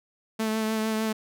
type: tone with vibrato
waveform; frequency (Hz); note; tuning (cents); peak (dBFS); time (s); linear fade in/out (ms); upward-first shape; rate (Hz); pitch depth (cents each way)
sawtooth; 219.3; A3; -6; -21; 0.39-1.13; 10; triangle; 6.6; 23
effects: none

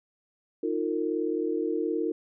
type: tone cluster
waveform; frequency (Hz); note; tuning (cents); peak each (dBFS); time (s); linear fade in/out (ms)
sine; 312.4 / 351.4 / 455.4; D#4 / F4 / A#4; +7 / +11 / -40; -30; 0.63-2.12; 5
effects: none

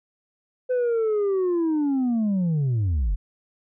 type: linear sweep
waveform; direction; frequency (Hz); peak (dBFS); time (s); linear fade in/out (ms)
sine; down; 510 to 38.89; -17; 0.69-3.16; 20
effects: tanh soft clip ceiling -19 dBFS

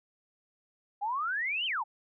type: exponential two-way sweep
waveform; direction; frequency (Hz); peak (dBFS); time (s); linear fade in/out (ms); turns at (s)
sine; up then down; 784 to 3171 to 784; -29; 1.01-1.84; 20; 1.66
effects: none

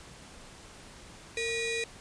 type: ring-modulated tone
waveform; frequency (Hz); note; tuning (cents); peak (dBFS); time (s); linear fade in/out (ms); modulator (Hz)
30% pulse; 1455; F#6; -29; -24; 1.37-1.84; 2; 996
effects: pink hiss -50 dBFS RMS until 2 s + resampled to 22050 Hz

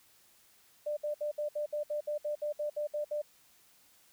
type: tone bursts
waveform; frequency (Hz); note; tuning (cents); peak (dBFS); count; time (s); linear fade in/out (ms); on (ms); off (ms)
sine; 595; D5; +22; -31; 14; 0.86-3.219; 10; 110; 63
effects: white hiss -64 dBFS RMS until 4.12 s

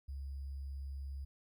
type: tone with sample-and-hold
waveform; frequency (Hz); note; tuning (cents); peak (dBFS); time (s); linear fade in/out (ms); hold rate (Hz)
sine; 68.5; C#2; -20; -40; 0.08-1.25; 10; 4900
effects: none

